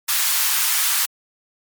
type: high-pass noise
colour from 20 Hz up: white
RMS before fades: -19 dBFS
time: 0.08-1.06 s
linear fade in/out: 10 ms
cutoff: 930 Hz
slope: 24 dB/octave
effects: MP3 96 kbps